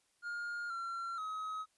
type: tone with pitch steps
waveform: triangle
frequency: 1417 / 1365 / 1272 Hz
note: F6 / F6 / D#6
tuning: +25 / -40 / +38 cents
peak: -36 dBFS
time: 0.22-1.66 s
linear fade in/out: 50 ms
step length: 480 ms
effects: white hiss -75 dBFS RMS until 1.77 s + resampled to 24000 Hz